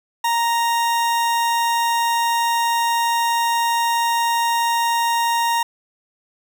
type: tone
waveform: 40% pulse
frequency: 932.3 Hz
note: A#5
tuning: in tune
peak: -16 dBFS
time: 0.24-5.63 s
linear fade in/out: 5 ms
effects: none